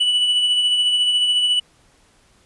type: tone with tremolo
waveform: triangle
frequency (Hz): 2960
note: F#7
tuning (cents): 0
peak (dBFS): -12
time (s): 0-1.6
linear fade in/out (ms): 10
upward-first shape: sine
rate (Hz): 14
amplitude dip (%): 35
effects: pink hiss -56 dBFS RMS until 2.45 s + resampled to 24000 Hz